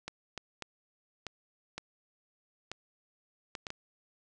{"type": "clicks", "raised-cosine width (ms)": 0.2, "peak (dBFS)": -21, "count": 9, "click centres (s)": [0.08, 0.377, 0.623, 1.267, 1.78, 2.716, 3.552, 3.668, 3.704], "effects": ["resampled to 24000 Hz", "9-bit"]}